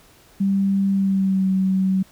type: tone with pitch glide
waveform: sine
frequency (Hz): 196 to 189.65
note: G3 to F#3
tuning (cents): 0 to +43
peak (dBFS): -16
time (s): 0.4-2.03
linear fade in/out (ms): 10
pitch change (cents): -57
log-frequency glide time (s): 0.91-1.48
effects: pink hiss -52 dBFS RMS until 2.11 s